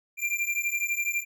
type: beating tone pair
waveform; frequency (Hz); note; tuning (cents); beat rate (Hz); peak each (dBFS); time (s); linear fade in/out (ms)
square; 2371 / 2383; D7 / D7; +16 / +25; 12; -30; 0.17-1.25; 50
effects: none